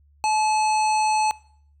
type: harmonic tone with a mistuned harmonic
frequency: 862 Hz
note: A5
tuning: 36 cents flat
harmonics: 1 / 3 / 5 / 7 / 9 / 10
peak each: -19 / -29 / -33 / -36 / -38 / -39 dBFS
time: 0.24-1.31 s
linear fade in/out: 0 ms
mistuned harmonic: 9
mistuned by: -16 cents
effects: noise-tail reverb RT60 0.6 s tail -22 dB re dry + added 72 Hz sine -54 dBFS peak until 1.8 s